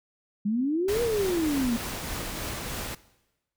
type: exponential two-way sweep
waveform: sine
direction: up then down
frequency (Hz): 198.5 to 484.6 to 224.6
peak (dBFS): -23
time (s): 0.45-1.77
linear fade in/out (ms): 10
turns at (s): 1.02
type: noise with tremolo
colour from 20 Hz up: pink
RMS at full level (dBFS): -33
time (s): 0.88-2.95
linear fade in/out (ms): 5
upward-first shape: triangle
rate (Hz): 3.3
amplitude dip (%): 25
effects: noise-tail reverb RT60 1.0 s tail -19 dB re dry